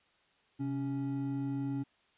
triangle tone pair together, 131.4 / 278.4 Hz, C3 / C#4, +8 / +8 cents, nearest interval octave + minor second, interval 1300 cents, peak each -35 / -32 dBFS, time 0.59-1.84 s, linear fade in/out 20 ms, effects white hiss -69 dBFS RMS until 2.17 s + resampled to 8000 Hz

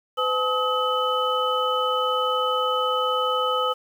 sine tone cluster, 507 / 857 / 1273 / 3012 Hz, B4 / A5 / D#6 / F#7, +45 / -46 / +39 / +30 cents, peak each -25 / -31 / -23 / -29 dBFS, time 0.17-3.74 s, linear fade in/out 20 ms, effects 8-bit

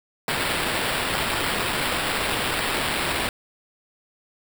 white noise with sample-and-hold, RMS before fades -25 dBFS, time 0.28-3.29 s, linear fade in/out 2 ms, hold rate 6300 Hz, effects none

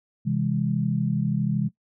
sine chord, C augmented, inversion none, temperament just, 130.81 / 163.52 / 204.4 Hz, C3 / E3 / G#3, 0 / -14 / -27 cents, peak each -26 dBFS, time 0.25-1.69 s, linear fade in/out 20 ms, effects noise-tail reverb RT60 0.1 s tail -17 dB re dry

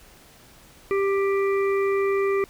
harmonic tone, 393.8 Hz, G4, 8 cents sharp, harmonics 1 / 3 / 5 / 6, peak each -20 / -30 / -34 / -36 dBFS, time 0.91-2.44 s, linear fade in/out 0 ms, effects pink hiss -51 dBFS RMS until 2.49 s

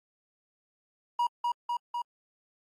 triangle tone with echo, 959 Hz, A#5, 49 cents sharp, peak -22 dBFS, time 1.19-1.27 s, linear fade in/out 5 ms, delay 250 ms, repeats 3, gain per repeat -2 dB, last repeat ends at 2.02 s, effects AAC 48 kbps

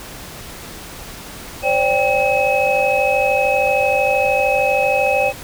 sine tone cluster, 525 / 578 / 790 / 2561 Hz, C5 / D5 / G5 / D#7, +6 / -28 / +13 / +49 cents, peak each -19 dBFS, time 1.62-5.33 s, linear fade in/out 50 ms, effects pink hiss -34 dBFS RMS until 5.43 s

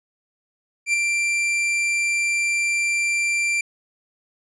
45% pulse tone with ADSR envelope, 2360 Hz, D7, 8 cents sharp, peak -15 dBFS, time 0.86-3.61 s, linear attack 77 ms, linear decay 5 ms, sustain -4 dB, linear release 4 ms, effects resampled to 22050 Hz

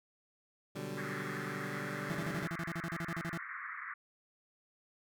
20% pulse chord, G major seventh, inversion first, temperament equal, 123.47 / 146.83 / 185 / 196 Hz, B2 / D3 / F#3 / G3, 0 / 0 / 0 / 0 cents, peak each -42 / -38 / -43 / -39 dBFS, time 0.75-2.47 s, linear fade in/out 10 ms
white band-pass noise, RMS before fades -44 dBFS, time 0.97-3.94 s, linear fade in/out 5 ms, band 1100 to 2100 Hz, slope 96 dB/octave
35% pulse tone bursts, 167.8 Hz, E3, 31 cents sharp, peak -35 dBFS, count 16, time 2.1-3.375 s, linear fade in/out 0 ms, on 45 ms, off 37 ms
effects none

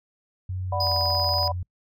sine tone with pitch glide, 92.5 to 89.56 Hz, F#2 to F2, 0 to +44 cents, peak -27 dBFS, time 0.49-1.63 s, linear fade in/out 5 ms, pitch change -56 cents, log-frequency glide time 0.84-0.93 s
sine chord, B minor, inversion first, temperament equal, 587.3 / 740 / 987.8 Hz, D5 / F#5 / B5, 0 / 0 / 0 cents, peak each -29 dBFS, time 0.72-1.52 s, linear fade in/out 5 ms
triangle tone, 4983 Hz, D#8, 2 cents sharp, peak -22 dBFS, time 0.8-1.48 s, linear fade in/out 5 ms
click train, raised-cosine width 0.5 ms, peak -28 dBFS, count 14, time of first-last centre 0.87-1.477 s, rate 21.4 Hz
effects noise-tail reverb RT60 0.1 s tail -26 dB re dry

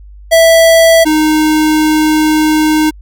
square tone pair in turn, 658 / 309.1 Hz, E5 / D#4, -3 / -11 cents, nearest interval octave + minor second, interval 1308 cents, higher first, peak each -4 / -8 dBFS, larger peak first, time 0.31-1.05 / 1.05-2.91 s, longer second, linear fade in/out 20 ms, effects added 50 Hz sine -31 dBFS peak until 3.01 s

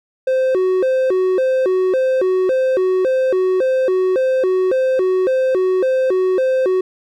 triangle tone with vibrato, 440 Hz, A4, in tune, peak -11 dBFS, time 0.27-6.81 s, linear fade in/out 5 ms, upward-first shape square, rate 1.8 Hz, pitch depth 290 cents each way, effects none

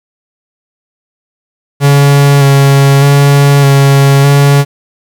45% pulse tone with vibrato, 140 Hz, C#3, 18 cents sharp, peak -3 dBFS, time 1.8-4.65 s, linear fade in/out 50 ms, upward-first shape square, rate 0.82 Hz, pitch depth 17 cents each way, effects 7-bit

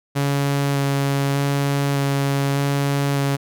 sawtooth tone with vibrato, 140 Hz, C#3, 18 cents sharp, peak -14 dBFS, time 0.15-3.37 s, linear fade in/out 20 ms, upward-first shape square, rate 0.83 Hz, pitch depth 9 cents each way, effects none

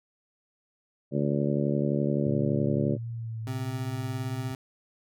harmonic tone, 71.7 Hz, D2, 41 cents flat, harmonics 2 / 3 / 4 / 5 / 6 / 7 / 8, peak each -28 / -29 / -32 / -32 / -36 / -37 / -34 dBFS, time 1.11-2.98 s, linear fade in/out 50 ms
sine tone with vibrato, 113.8 Hz, A#2, 41 cents flat, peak -32 dBFS, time 2.26-4.52 s, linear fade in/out 5 ms, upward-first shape triangle, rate 1.5 Hz, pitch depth 40 cents each way
25% pulse tone, 130.81 Hz, C3, in tune, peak -29 dBFS, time 3.47-4.55 s, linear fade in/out 2 ms
effects none

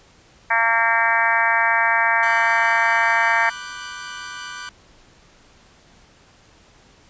harmonic tone, 228.8 Hz, A#3, 32 cents flat, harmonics 3 / 4 / 5 / 6 / 7 / 8 / 9 / 10, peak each -26 / -21 / -26 / -28 / -21 / -21 / -26 / -26 dBFS, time 0.5-3.5 s, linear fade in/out 10 ms
sawtooth chord, G major seventh, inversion first, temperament equal, 987.8 / 1174.7 / 1480 / 1568 Hz, B5 / D6 / F#6 / G6, 0 / 0 / 0 / 0 cents, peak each -37 / -33 / -31 / -34 dBFS, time 2.23-4.69 s, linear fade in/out 0 ms
effects pink hiss -52 dBFS RMS until 7.09 s + resampled to 16000 Hz

